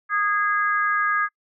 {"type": "harmonic tone", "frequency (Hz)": 412, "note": "G#4", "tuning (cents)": -14, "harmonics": [3, 4, 5], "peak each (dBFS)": [-22, -22, -31], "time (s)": [0.09, 1.29], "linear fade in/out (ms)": 50, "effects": ["noise-tail reverb RT60 0.1 s tail -24 dB re dry"]}